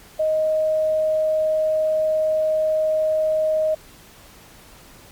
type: tone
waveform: sine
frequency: 625 Hz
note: D#5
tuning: 8 cents sharp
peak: -17 dBFS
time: 0.19-3.75 s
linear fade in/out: 10 ms
effects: pink hiss -47 dBFS RMS until 5.11 s + Opus 48 kbps